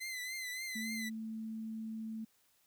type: tone with vibrato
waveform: sawtooth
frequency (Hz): 2039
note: C7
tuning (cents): -45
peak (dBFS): -36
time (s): 0-1.1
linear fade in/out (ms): 20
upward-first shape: triangle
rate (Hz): 3.5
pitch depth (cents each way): 65
type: tone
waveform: sine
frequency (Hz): 221.4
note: A3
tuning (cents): +11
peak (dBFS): -39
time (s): 0.75-2.25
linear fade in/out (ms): 10
effects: white hiss -72 dBFS RMS until 2.66 s